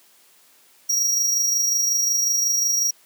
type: tone with amplitude modulation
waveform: square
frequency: 5680 Hz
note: F8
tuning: 28 cents sharp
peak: -17 dBFS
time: 0.89-2.91 s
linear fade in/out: 10 ms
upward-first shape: sine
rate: 25.5 Hz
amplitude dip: 35%
effects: white hiss -55 dBFS RMS until 3.05 s + high-pass 200 Hz 12 dB/octave